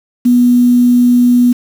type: tone with quantisation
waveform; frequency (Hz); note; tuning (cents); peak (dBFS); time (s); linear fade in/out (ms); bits
sine; 244.5; B3; -17; -5; 0.25-1.53; 10; 5
effects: none